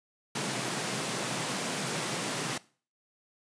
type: high-pass noise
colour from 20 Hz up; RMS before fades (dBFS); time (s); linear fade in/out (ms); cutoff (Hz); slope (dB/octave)
pink; -33; 0.35-2.58; 5; 120; 96
effects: noise-tail reverb RT60 0.4 s tail -20 dB re dry + resampled to 22050 Hz